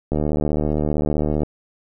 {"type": "click train", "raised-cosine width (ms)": 2, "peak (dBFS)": -8, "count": 100, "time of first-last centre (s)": [0.12, 1.433], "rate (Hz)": 75.4, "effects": []}